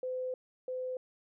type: tone pair in turn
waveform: sine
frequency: 510 / 510 Hz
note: C5 / C5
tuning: -44 / -44 cents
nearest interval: unison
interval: 0 cents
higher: neither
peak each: -33 / -34 dBFS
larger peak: first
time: 0.03-0.34 / 0.68-0.97 s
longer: first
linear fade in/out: 2 ms
effects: none